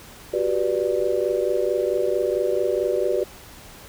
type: chord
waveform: sine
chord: G major seventh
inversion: third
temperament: just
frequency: 367.5 / 392 / 490 / 588 Hz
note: F#4 / G4 / B4 / D5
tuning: -12 / 0 / -14 / +2 cents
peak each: -25 dBFS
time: 0.33-3.24 s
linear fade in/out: 10 ms
effects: pink hiss -44 dBFS RMS until 3.88 s